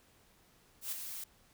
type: noise with ADSR envelope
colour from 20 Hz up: blue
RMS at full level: -36 dBFS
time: 0.81-1.24 s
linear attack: 110 ms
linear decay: 12 ms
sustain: -7 dB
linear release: 3 ms
effects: pink hiss -66 dBFS RMS until 1.53 s